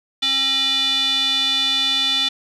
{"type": "tone with band-pass filter", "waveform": "square", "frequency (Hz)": 269.2, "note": "C4", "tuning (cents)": 49, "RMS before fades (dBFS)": -19, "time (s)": [0.22, 2.29], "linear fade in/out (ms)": 10, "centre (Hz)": 3500, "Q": 8, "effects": []}